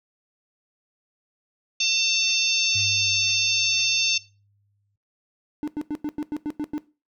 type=harmonic tone; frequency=898 Hz; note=A5; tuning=35 cents sharp; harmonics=3 / 4 / 5 / 6 / 7; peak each=-25 / -26 / -27 / -28 / -28 dBFS; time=1.8-4.18 s; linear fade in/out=5 ms
type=tone with exponential decay; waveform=sine; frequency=101.3 Hz; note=G#2; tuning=43 cents flat; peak=-30 dBFS; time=2.75-4.96 s; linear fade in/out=5 ms; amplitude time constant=480 ms
type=tone bursts; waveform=triangle; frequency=297.8 Hz; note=D4; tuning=24 cents sharp; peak=-22 dBFS; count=9; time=5.63-6.78 s; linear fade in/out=0 ms; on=46 ms; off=92 ms
effects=noise-tail reverb RT60 0.3 s tail -18 dB re dry